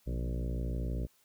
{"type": "harmonic tone with a mistuned harmonic", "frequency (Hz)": 59.6, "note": "A#1", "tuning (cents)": 39, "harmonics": [1, 2, 3, 4, 5, 6, 7, 8, 9, 10], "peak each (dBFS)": [-33, -39, -43, -45, -47, -49, -50, -51, -52, -53], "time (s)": [0.06, 1.07], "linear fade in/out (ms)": 20, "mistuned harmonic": 2, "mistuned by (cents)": 100, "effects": ["white hiss -68 dBFS RMS until 1.24 s"]}